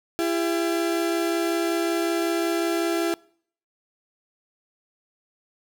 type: tone pair together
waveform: 35% pulse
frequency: 337 / 402.4 Hz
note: E4 / G4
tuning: +38 / +45 cents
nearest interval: minor third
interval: 307 cents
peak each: -21 / -28 dBFS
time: 0.19-3.14 s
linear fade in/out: 0 ms
effects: noise-tail reverb RT60 0.6 s tail -25 dB re dry